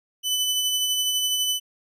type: tone with tremolo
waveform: sawtooth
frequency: 3000 Hz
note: F#7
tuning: 23 cents sharp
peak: -17 dBFS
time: 0.23-1.6 s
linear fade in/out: 50 ms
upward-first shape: sine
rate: 12 Hz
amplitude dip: 30%
effects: resampled to 32000 Hz